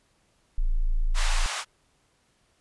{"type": "tone", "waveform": "sine", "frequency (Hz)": 27.77, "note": "A0", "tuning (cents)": 17, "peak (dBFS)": -20, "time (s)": [0.58, 1.46], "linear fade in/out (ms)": 0}
{"type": "band-pass noise", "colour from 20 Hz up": "pink", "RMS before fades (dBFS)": -32, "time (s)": [1.14, 1.65], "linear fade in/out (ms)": 50, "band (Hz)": [790, 8900], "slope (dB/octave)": 24}
{"effects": ["pink hiss -67 dBFS RMS until 2.6 s", "resampled to 24000 Hz"]}